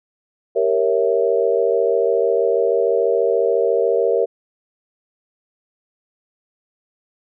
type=chord; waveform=sine; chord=G diminished seventh; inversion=none; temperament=equal with one note detuned; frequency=392 / 466.2 / 552.4 / 659.3 Hz; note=G4 / Bb4 / Db5 / Fb5; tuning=0 / 0 / -6 / 0 cents; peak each=-21 / -17 / -21 / -23 dBFS; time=0.55-4.26 s; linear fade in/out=20 ms; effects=none